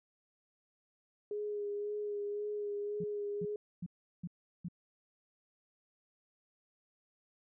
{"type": "tone with vibrato", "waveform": "sine", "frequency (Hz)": 413.5, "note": "G#4", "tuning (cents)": -8, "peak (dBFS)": -35, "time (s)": [1.31, 3.56], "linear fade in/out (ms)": 2, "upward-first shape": "sine", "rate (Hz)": 1.9, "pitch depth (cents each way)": 21}
{"type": "tone bursts", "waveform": "sine", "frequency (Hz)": 174.61, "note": "F3", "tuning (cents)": 0, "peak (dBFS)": -37, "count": 5, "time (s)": [3, 4.685], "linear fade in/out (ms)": 5, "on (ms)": 41, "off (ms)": 370}
{"effects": []}